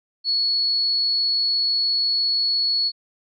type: tone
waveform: sine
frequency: 4383 Hz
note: C#8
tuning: 20 cents flat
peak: -18 dBFS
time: 0.24-2.92 s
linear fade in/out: 50 ms
effects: none